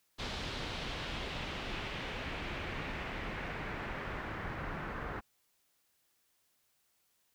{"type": "noise with low-pass filter sweep", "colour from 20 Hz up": "pink", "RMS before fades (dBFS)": -40, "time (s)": [0.18, 5.21], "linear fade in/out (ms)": 20, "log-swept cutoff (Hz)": [4100, 1500], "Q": 1.7, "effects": ["white hiss -75 dBFS RMS until 7.34 s"]}